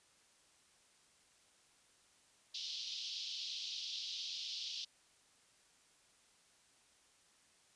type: band-pass noise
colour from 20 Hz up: pink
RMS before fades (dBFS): -44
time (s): 2.54-4.85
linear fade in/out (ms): 10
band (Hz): 3100 to 5400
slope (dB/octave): 48
effects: white hiss -69 dBFS RMS until 7.75 s + resampled to 22050 Hz